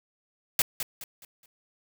white noise with echo, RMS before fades -22 dBFS, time 0.59-0.62 s, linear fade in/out 2 ms, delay 210 ms, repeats 4, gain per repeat -9 dB, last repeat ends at 1.46 s, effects none

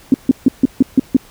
sine tone bursts, 263.2 Hz, C4, 10 cents sharp, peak -4 dBFS, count 7, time 0.12-1.167 s, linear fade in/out 2 ms, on 21 ms, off 150 ms, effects pink hiss -44 dBFS RMS until 1.3 s

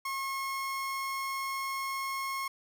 30% pulse tone, 1083 Hz, C#6, 41 cents flat, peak -30 dBFS, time 0.05-2.48 s, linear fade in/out 5 ms, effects none

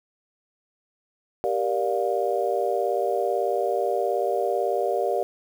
sine chord, G minor seventh, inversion none, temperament just, 392 / 470.4 / 588 / 705.6 Hz, G4 / Bb4 / D5 / F5, 0 / +16 / +2 / +18 cents, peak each -27 dBFS, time 1.44-5.23 s, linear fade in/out 0 ms, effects 8-bit

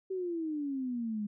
sine exponential sweep, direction down, 385.4 to 203.9 Hz, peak -32 dBFS, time 0.1-1.27 s, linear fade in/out 10 ms, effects none

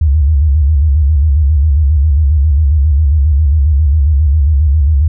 sine tone with vibrato, 73.42 Hz, D2, in tune, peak -6 dBFS, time 0.01-5.08 s, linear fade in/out 5 ms, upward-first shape square, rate 7.4 Hz, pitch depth 120 cents each way, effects none

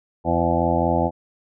harmonic tone with a mistuned harmonic, 84.5 Hz, E2, 43 cents sharp, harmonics 1 / 2 / 3 / 4 / 6 / 7 / 8 / 9 / 10, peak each -26 / -26 / -26 / -26 / -26 / -26 / -26 / -26 / -26 dBFS, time 0.24-1.11 s, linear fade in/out 50 ms, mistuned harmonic 10, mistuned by +22 cents, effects none

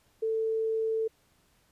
sine tone, 444.4 Hz, A4, 17 cents sharp, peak -26 dBFS, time 0.22-1.08 s, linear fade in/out 10 ms, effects pink hiss -67 dBFS RMS until 1.71 s + resampled to 32000 Hz

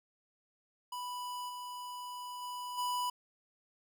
square tone with level steps, 987.8 Hz, B5, in tune, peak -39 / -42 / -40 / -33 dBFS, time 0.92-3.1 s, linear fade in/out 5 ms, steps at 1.48 / 2.41 / 2.77 s, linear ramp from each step 20 ms, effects none

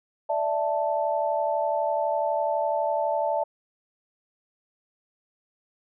sine chord, D suspended second, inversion none, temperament equal, 587.3 / 659.3 / 880 Hz, D5 / E5 / A5, 0 / 0 / 0 cents, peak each -27 dBFS, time 0.29-3.44 s, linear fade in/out 10 ms, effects none

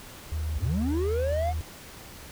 sine tone with pitch glide, 77.9 to 78.58 Hz, D#2 to D#2, +3 to +18 cents, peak -27 dBFS, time 0.32-1.61 s, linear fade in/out 0 ms, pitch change +15 cents, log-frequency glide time 0.61-0.72 s
triangle linear sweep, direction up, 33.39 to 740 Hz, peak -24 dBFS, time 0.54-1.54 s, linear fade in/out 50 ms
effects pink hiss -45 dBFS RMS until 2.31 s

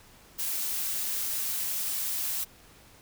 blue noise, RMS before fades -31 dBFS, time 0.38-2.45 s, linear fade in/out 20 ms, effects pink hiss -55 dBFS RMS until 3.01 s

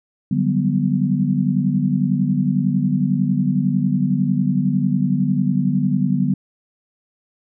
sine chord, G major seventh, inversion second, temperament equal, 146.83 / 185 / 196 / 246.9 Hz, D3 / F#3 / G3 / B3, 0 / 0 / 0 / 0 cents, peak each -21 dBFS, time 0.31-6.34 s, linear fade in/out 5 ms, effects none

